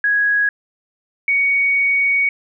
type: tone pair in turn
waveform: sine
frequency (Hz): 1661.2 / 2238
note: G#6 / C#7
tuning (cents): 0 / +16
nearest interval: perfect fourth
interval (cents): 516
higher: second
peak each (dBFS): -13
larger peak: neither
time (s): 0.04-0.49 / 1.28-2.29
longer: second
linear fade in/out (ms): 2
effects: none